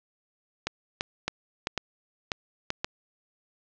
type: clicks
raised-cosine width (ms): 0.2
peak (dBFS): -10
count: 8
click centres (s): 0.67 / 1.009 / 1.28 / 1.671 / 1.777 / 2.318 / 2.704 / 2.845
effects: low-pass 6000 Hz 12 dB/octave